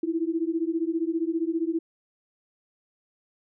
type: beating tone pair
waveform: sine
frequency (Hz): 321.7 / 336.7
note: E4 / E4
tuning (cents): -42 / +37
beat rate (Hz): 15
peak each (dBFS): -27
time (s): 0.03-1.79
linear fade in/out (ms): 5
effects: none